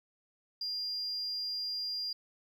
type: tone with amplitude modulation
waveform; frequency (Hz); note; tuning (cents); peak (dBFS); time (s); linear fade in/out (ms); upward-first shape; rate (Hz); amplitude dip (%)
sine; 4800; D8; +37; -31; 0.61-2.13; 5; sine; 253; 30
effects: tanh soft clip ceiling -30 dBFS + 12-bit